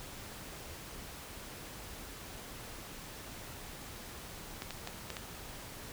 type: clicks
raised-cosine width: 0.2 ms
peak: -22 dBFS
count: 5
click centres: 4.621 / 4.707 / 4.874 / 5.103 / 5.168 s
effects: pink hiss -47 dBFS RMS until 5.92 s